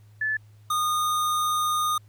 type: tone pair in turn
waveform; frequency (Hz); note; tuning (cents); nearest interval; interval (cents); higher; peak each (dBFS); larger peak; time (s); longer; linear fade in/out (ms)
sine / square; 1736 / 1227.5; A6 / D#6; -24 / -24; tritone; 600; first; -23; neither; 0.21-0.37 / 0.7-1.98; second; 5
effects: added 105 Hz sine -49 dBFS peak until 2.08 s + pink hiss -65 dBFS RMS until 2.08 s